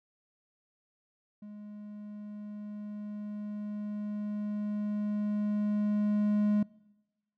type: tone with level ramp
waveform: triangle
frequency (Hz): 208.5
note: G#3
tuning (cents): +7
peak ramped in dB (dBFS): -41 to -21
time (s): 1.42-6.63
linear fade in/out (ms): 5
effects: noise-tail reverb RT60 1.0 s tail -23 dB re dry